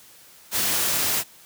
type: noise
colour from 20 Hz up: white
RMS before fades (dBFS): -23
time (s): 0.51-1.24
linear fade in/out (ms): 50
effects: white hiss -50 dBFS RMS until 1.45 s + high-pass 60 Hz 12 dB/octave